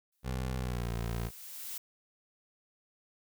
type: noise with exponential growth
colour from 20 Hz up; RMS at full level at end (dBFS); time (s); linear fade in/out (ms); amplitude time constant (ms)
blue; -39; 0.12-1.78; 5; 360
type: tone with pitch glide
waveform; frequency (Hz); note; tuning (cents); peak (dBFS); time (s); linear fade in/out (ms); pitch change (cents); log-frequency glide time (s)
20% pulse; 63.9 to 57.59; C2 to A#1; -40 to -20; -28; 0.23-1.31; 50; -180; 0.59-0.91
effects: none